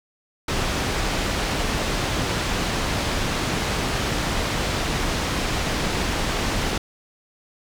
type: low-pass noise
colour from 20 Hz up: pink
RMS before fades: -24 dBFS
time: 0.48-6.78 s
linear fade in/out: 5 ms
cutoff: 6000 Hz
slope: 12 dB/octave
effects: none